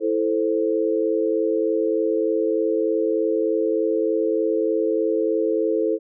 sine chord, A minor, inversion second, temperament equal, 329.6 / 440 / 523.3 Hz, E4 / A4 / C5, 0 / 0 / 0 cents, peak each -23 / -21 / -25 dBFS, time 0-5.99 s, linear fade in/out 50 ms, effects none

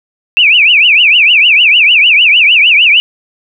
sine tone with vibrato, 2600 Hz, E7, 24 cents flat, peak -3 dBFS, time 0.37-3 s, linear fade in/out 0 ms, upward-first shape triangle, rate 6.6 Hz, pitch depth 270 cents each way, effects none

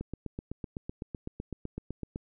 click train, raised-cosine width 3 ms, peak -23 dBFS, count 18, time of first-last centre 0.01-2.159 s, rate 7.91 Hz, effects none

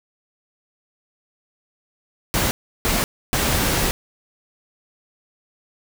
pink noise bursts at uneven times, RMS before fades -20 dBFS, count 3, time 2.34-2.51 / 2.85-3.04 / 3.33-3.91 s, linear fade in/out 0 ms, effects none

